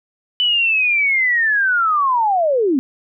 sine linear sweep, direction down, 3000 to 245.9 Hz, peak -13 dBFS, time 0.4-2.79 s, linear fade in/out 0 ms, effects none

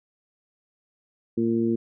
harmonic tone, 115 Hz, A#2, 23 cents flat, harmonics 1 / 2 / 3 / 4, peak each -34 / -23 / -24 / -34 dBFS, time 1.37-1.76 s, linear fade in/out 10 ms, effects none

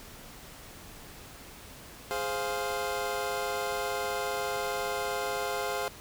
25% pulse chord, F minor, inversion first, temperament equal, 415.3 / 523.3 / 698.5 Hz, Ab4 / C5 / F5, 0 / 0 / 0 cents, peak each -31 dBFS, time 2.11-5.88 s, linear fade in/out 0 ms, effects pink hiss -48 dBFS RMS until 6 s

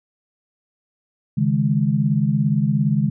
sine chord, C# suspended second, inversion none, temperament just, 138.59 / 155.92 / 207.9 Hz, C#3 / D#3 / G#3, 0 / +4 / +2 cents, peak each -20 dBFS, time 1.37-3.1 s, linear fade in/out 10 ms, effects none

